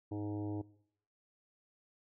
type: harmonic tone with a mistuned harmonic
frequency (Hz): 103.83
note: G#2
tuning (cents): 0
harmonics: 1 / 3 / 4 / 5 / 6 / 7 / 8 / 9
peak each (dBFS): -41 / -39 / -48 / -54 / -54 / -54 / -56 / -60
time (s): 0.11-0.62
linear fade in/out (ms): 10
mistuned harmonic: 8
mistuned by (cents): +17
effects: noise-tail reverb RT60 0.7 s tail -21 dB re dry